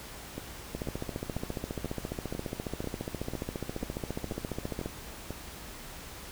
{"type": "two click trains", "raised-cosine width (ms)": 2, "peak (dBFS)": [-22, -20], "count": [11, 61], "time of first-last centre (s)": [[0.38, 5.306], [0.75, 4.86]], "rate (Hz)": [2.03, 14.6], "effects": ["added 60 Hz sine -52 dBFS peak until 6.31 s", "pink hiss -45 dBFS RMS until 6.31 s"]}